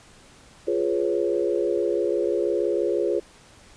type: chord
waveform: sine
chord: C# dominant seventh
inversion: first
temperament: equal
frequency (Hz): 349.2 / 415.3 / 493.9 / 554.4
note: E#4 / G#4 / B4 / C#5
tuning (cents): 0 / 0 / 0 / 0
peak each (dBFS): -25 / -25 / -28 / -28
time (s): 0.67-3.2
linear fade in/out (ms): 10
effects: pink hiss -51 dBFS RMS until 3.76 s + resampled to 22050 Hz